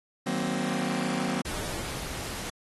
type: chord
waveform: sawtooth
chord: C half-diminished seventh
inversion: first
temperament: just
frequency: 156.98 / 188.37 / 235.5 / 261.6 Hz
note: Eb3 / Gb3 / Bb3 / C4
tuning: +16 / +31 / +18 / 0 cents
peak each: -32 / -28 / -28 / -28 dBFS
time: 0.26-1.42 s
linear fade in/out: 10 ms
type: noise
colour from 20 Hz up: pink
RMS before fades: -35 dBFS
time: 1.45-2.5 s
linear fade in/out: 5 ms
effects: AAC 32 kbps

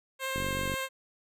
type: tone with vibrato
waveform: 10% pulse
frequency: 530 Hz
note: C5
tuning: 22 cents sharp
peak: -23 dBFS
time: 0.19-0.89 s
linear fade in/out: 50 ms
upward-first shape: sine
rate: 14 Hz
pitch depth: 10 cents each way
type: click train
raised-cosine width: 3 ms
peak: -23 dBFS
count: 19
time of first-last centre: 0.36-0.74 s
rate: 47.4 Hz
effects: none

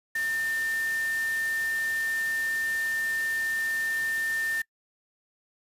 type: tone in noise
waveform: sine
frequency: 1800 Hz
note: A6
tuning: 39 cents sharp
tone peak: -26 dBFS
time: 0.15-4.62 s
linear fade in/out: 5 ms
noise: white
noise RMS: -40 dBFS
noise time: 0.15-4.62 s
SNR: +11 dB
effects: noise-tail reverb RT60 0.1 s tail -25 dB re dry + resampled to 32000 Hz

